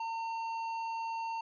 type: tone with tanh clipping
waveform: sine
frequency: 909 Hz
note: A#5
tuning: 44 cents flat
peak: -36 dBFS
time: 0-1.41 s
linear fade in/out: 5 ms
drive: 10 dB
effects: resampled to 16000 Hz